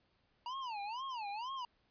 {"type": "tone with vibrato", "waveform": "square", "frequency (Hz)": 932.3, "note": "A#5", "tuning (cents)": 0, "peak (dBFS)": -40, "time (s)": [0.46, 1.65], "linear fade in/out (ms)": 2, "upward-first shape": "sine", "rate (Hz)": 2.1, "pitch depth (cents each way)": 260, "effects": ["pink hiss -75 dBFS RMS until 1.9 s", "resampled to 11025 Hz"]}